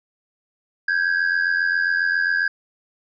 triangle ring-modulated tone, 1614 Hz, G#6, 50 cents flat, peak -13 dBFS, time 0.88-2.48 s, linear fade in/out 5 ms, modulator 43.7 Hz, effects resampled to 16000 Hz

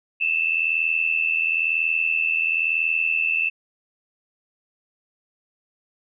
sine tone pair together, 2602 / 2683 Hz, E7 / E7, -23 / +30 cents, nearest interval minor second, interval 53 cents, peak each -22 dBFS, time 0.2-3.5 s, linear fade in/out 20 ms, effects none

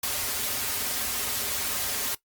white noise with comb filter, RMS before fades -29 dBFS, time 0.03-2.15 s, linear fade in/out 5 ms, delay 6 ms, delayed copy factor -0.8, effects noise-tail reverb RT60 0.1 s tail -18 dB re dry + Opus 48 kbps

